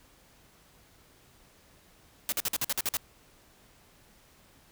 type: noise bursts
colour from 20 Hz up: white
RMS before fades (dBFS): -29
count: 9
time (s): 2.29-2.969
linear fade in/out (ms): 0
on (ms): 31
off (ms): 50
effects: pink hiss -60 dBFS RMS until 4.71 s